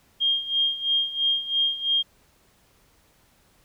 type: tone with tremolo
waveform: sine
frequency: 3221 Hz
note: G7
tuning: 46 cents sharp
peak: -18 dBFS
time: 0.2-2.03 s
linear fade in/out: 20 ms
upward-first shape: sine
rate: 3 Hz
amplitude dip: 80%
effects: pink hiss -61 dBFS RMS until 3.64 s